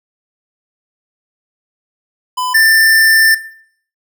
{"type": "tone pair in turn", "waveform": "square", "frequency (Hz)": [1006, 1783.2], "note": ["B5", "A6"], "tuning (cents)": [32, 23], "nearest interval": "minor seventh", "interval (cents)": 991, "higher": "second", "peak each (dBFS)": [-16, -7], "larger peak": "second", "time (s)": [[2.37, 2.54], [2.54, 3.35]], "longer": "second", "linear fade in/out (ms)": 10, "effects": ["noise-tail reverb RT60 0.6 s tail -18 dB re dry"]}